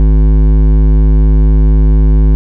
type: tone with hard clipping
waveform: sine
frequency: 52.1 Hz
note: G#1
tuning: 6 cents sharp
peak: -6 dBFS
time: 0-2.35 s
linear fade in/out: 0 ms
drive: 12 dB
effects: none